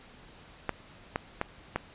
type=clicks; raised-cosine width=0.5 ms; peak=-13 dBFS; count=4; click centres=0.693 / 1.159 / 1.414 / 1.76 s; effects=pink hiss -53 dBFS RMS until 1.94 s + resampled to 8000 Hz